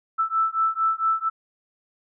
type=beating tone pair; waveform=sine; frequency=1318.5 / 1322.9 Hz; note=E6 / E6; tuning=0 / +6 cents; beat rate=4.4 Hz; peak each=-23 dBFS; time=0.18-1.3 s; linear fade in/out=20 ms; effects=none